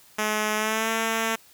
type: tone with pitch glide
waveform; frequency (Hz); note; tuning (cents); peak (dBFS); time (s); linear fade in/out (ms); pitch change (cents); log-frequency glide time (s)
5% pulse; 213.7 to 224.8; G#3 to A3; +50 to +37; -12; 0.18-1.36; 10; +87; 0.56-0.9
effects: white hiss -54 dBFS RMS until 1.53 s